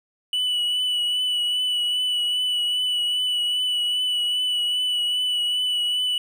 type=tone with vibrato; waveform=triangle; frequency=2960 Hz; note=F#7; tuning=in tune; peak=-19 dBFS; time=0.33-6.18 s; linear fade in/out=2 ms; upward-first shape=triangle; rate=2.5 Hz; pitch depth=27 cents each way; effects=none